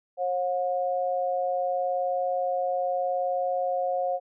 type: tone pair together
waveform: sine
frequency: 540 / 720.8 Hz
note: C#5 / F#5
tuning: -45 / -45 cents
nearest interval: perfect fourth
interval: 500 cents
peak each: -27 dBFS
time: 0.17-4.2 s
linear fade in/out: 50 ms
effects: none